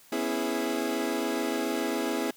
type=chord; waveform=30% pulse; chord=C# minor seventh; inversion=third; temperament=equal with one note detuned; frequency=246.9 / 274 / 329.6 / 415.3 Hz; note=B3 / C#4 / E4 / G#4; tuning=0 / -20 / 0 / 0 cents; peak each=-31 / -31 / -29 / -31 dBFS; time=0.12-2.31 s; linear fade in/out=5 ms; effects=white hiss -56 dBFS RMS until 2.36 s